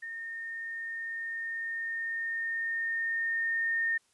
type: tone with level ramp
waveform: sine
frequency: 1829 Hz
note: A#6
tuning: 33 cents flat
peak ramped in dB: -37 to -26 dBFS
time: 0.02-3.98 s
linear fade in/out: 10 ms
effects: white hiss -69 dBFS RMS until 4.13 s + resampled to 24000 Hz